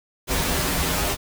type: noise with comb filter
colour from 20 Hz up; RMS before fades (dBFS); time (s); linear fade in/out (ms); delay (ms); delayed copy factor
pink; -23; 0.27-1.17; 50; 9.2; -1
effects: none